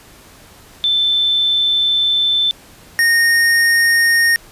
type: tone pair in turn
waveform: sine / square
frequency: 3534 / 1849.5 Hz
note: A7 / A#6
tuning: +7 / -14 cents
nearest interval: major seventh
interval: 1121 cents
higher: first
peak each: -12 / -11 dBFS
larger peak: second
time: 0.84-2.51 / 2.99-4.36 s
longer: first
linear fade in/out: 0 ms
effects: pink hiss -43 dBFS RMS until 4.51 s + resampled to 32000 Hz